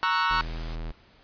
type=chord; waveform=40% pulse; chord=F# dominant seventh; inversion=first; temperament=equal; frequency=932.3 / 1108.7 / 1318.5 / 1480 Hz; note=A#5 / C#6 / E6 / F#6; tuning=0 / 0 / 0 / 0 cents; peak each=-27 dBFS; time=0.03-0.41 s; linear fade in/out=0 ms
type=tone; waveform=square; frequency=40.47 Hz; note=E1; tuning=31 cents flat; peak=-32 dBFS; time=0.3-0.92 s; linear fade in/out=10 ms
type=noise; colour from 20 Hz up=white; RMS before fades=-42 dBFS; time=0.39-0.76 s; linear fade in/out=10 ms
effects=pink hiss -57 dBFS RMS until 1.23 s + resampled to 11025 Hz